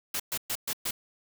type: noise bursts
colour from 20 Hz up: white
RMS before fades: -31 dBFS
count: 5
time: 0.14-0.91 s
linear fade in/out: 5 ms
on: 58 ms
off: 120 ms
effects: none